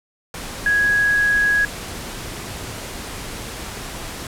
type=tone in noise; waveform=sine; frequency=1661.2 Hz; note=G#6; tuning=in tune; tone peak=-14 dBFS; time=0.66-1.65 s; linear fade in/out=2 ms; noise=pink; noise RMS=-31 dBFS; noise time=0.34-4.27 s; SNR=+14 dB; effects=low-pass 12000 Hz 12 dB/octave